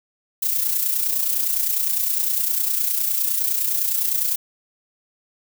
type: noise with amplitude modulation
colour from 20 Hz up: violet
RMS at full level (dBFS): -19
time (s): 0.42-4.36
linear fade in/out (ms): 10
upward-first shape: sine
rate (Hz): 29.8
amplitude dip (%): 55
effects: none